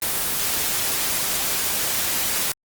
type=noise; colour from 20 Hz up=white; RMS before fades=-23 dBFS; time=0.02-2.52 s; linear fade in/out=2 ms; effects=Opus 24 kbps